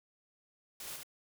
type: noise with echo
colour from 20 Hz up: white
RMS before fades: -45 dBFS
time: 0.8-0.96 s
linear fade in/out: 2 ms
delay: 72 ms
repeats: 1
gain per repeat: -2 dB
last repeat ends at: 1.032 s
effects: none